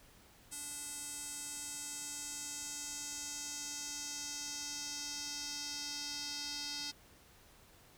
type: tone with band-pass filter sweep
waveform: square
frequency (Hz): 290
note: D4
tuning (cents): -22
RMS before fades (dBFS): -43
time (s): 0.51-6.92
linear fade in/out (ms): 20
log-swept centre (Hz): 8700 to 5000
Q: 3.2
effects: pink hiss -62 dBFS RMS until 7.97 s